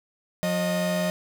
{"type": "tone pair together", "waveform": "45% pulse", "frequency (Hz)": [179, 619.7], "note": ["F3", "D#5"], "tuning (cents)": [43, -7], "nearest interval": "octave + major sixth", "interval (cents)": 2150, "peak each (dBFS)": -26, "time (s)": [0.43, 1.1], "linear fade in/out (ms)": 0, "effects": []}